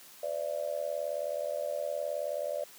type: tone with amplitude modulation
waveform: sine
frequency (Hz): 587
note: D5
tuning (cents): -1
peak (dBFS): -27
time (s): 0.23-2.64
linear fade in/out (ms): 5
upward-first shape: sine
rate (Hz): 79.1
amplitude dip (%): 95
effects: white hiss -53 dBFS RMS until 2.78 s + high-pass 150 Hz 12 dB/octave